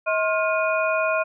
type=tone cluster; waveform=sine; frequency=637 / 1066 / 1415 / 2466 Hz; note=D#5 / C6 / F6 / D#7; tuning=+41 / +32 / +22 / -16 cents; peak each=-22 / -27 / -26 / -27 dBFS; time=0.06-1.24 s; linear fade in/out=20 ms; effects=none